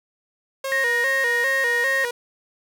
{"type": "tone with vibrato", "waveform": "sawtooth", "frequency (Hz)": 510, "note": "C5", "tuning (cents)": -44, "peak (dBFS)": -21, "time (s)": [0.64, 2.11], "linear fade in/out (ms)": 5, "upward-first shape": "square", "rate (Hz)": 2.5, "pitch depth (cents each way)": 97}
{"type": "tone", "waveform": "sine", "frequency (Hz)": 1864.7, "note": "A#6", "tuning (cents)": 0, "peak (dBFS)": -19, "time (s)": [0.72, 2.05], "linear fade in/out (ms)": 0}
{"effects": []}